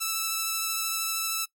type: tone with vibrato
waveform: 5% pulse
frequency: 1318.5 Hz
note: E6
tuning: in tune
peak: -16 dBFS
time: 0-1.46 s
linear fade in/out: 20 ms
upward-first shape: triangle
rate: 13 Hz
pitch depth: 12 cents each way
effects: noise-tail reverb RT60 0.1 s tail -20 dB re dry